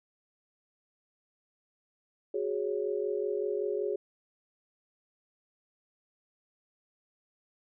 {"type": "chord", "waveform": "sine", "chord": "F# suspended second", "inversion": "none", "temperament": "equal", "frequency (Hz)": [370, 415.3, 554.4], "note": ["F#4", "G#4", "C#5"], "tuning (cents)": [0, 0, 0], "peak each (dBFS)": [-34, -31, -37], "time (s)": [2.34, 3.96], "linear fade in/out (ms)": 5, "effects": []}